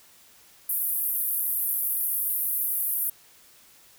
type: band-pass noise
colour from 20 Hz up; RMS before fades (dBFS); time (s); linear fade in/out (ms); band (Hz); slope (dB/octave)
white; -27; 0.69-3.1; 5; 11000 to 15000; 48
effects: white hiss -55 dBFS RMS until 3.98 s